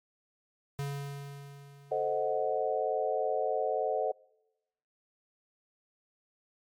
square tone with exponential decay, 141 Hz, C#3, 30 cents sharp, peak -32 dBFS, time 0.79-2.82 s, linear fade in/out 0 ms, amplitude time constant 440 ms
sine chord, A diminished seventh, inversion none, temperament equal, 440 / 523.3 / 622.3 / 740 Hz, A4 / C5 / Eb5 / Gb5, 0 / 0 / 0 / 0 cents, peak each -33 dBFS, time 1.91-4.12 s, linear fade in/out 10 ms
effects noise-tail reverb RT60 1.0 s tail -26 dB re dry + MP3 96 kbps

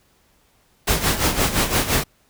pink noise with tremolo, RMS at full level -17 dBFS, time 0.87-2.04 s, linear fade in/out 10 ms, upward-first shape sine, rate 5.8 Hz, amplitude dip 70%, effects pink hiss -60 dBFS RMS until 2.29 s

